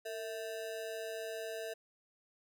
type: ring-modulated tone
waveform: square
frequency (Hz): 554.4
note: C#5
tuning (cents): 0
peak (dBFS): -37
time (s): 0.05-1.74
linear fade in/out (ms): 10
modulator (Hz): 101
effects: none